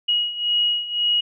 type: beating tone pair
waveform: sine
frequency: 2896 / 2897.9 Hz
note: F#7 / F#7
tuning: -38 / -37 cents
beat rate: 1.9 Hz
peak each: -24 / -20 dBFS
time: 0.08-1.21 s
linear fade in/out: 10 ms
effects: none